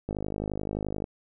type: click train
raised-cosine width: 2 ms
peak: -18 dBFS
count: 50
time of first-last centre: 0.09-1.041 s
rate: 51.5 Hz
effects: none